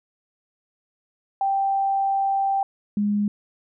sine tone pair in turn, 784 / 206.2 Hz, G5 / G#3, 0 / -12 cents, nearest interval octave + major seventh, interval 2312 cents, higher first, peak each -19 dBFS, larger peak neither, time 1.41-2.63 / 2.97-3.28 s, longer first, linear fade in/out 2 ms, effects none

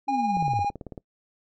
sine linear sweep, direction down, 289.5 to 80.7 Hz, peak -27 dBFS, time 0.07-0.65 s, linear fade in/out 50 ms
triangle tone with tremolo, 815 Hz, G#5, 33 cents flat, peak -19 dBFS, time 0.08-0.7 s, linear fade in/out 5 ms, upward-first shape triangle, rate 19 Hz, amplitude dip 50%
click train, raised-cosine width 2 ms, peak -24 dBFS, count 12, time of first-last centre 0.37-0.978 s, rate 18.1 Hz
effects noise-tail reverb RT60 0.1 s tail -24 dB re dry + resampled to 16000 Hz

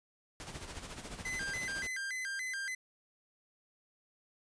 pink noise with tremolo, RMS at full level -43 dBFS, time 0.4-1.87 s, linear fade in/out 0 ms, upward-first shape sine, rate 14 Hz, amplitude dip 60%
45% pulse tone with vibrato, 1797 Hz, A6, 36 cents sharp, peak -36 dBFS, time 1.25-2.75 s, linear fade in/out 5 ms, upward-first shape square, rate 3.5 Hz, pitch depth 210 cents each way
effects resampled to 22050 Hz

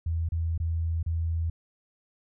sine tone with dropouts, 82.41 Hz, E2, in tune, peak -25 dBFS, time 0.06-1.5 s, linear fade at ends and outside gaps 5 ms, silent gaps 0.289-0.32 / 0.578-0.6 / 1.029-1.062 s, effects none

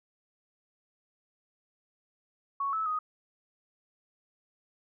sine tone with pitch steps, 1111 / 1304 / 1248 Hz, C#6 / E6 / D#6, +4 / -19 / +5 cents, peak -28 dBFS, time 2.6-2.99 s, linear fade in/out 5 ms, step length 130 ms, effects none

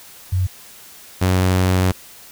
sine / sawtooth tone pair in turn, 92.5 / 92.5 Hz, F#2 / F#2, 0 / 0 cents, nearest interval unison, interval 0 cents, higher neither, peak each -15 / -10 dBFS, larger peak second, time 0.32-0.47 / 1.21-1.92 s, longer second, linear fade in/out 10 ms, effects white hiss -42 dBFS RMS until 2.31 s

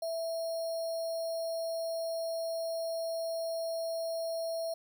sine tone with sample-and-hold, 659.3 Hz, E5, in tune, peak -32 dBFS, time 0.02-4.74 s, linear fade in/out 5 ms, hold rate 4900 Hz, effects none

